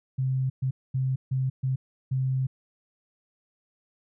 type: tone bursts at uneven times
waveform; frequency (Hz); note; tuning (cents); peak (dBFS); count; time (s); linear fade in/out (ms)
sine; 131.2; C3; +5; -23; 6; 0.18-0.5 / 0.62-0.71 / 0.94-1.16 / 1.31-1.5 / 1.63-1.76 / 2.11-2.47; 10
effects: none